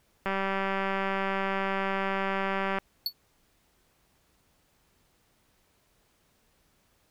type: click train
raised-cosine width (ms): 0.5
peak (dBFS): -15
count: 491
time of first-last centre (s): 0.26-2.786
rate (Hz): 194
type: tone with exponential decay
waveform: square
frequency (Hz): 4435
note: C#8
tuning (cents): 0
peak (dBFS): -23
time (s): 3.06-3.13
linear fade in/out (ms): 2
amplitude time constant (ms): 15
effects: pink hiss -68 dBFS RMS until 7.1 s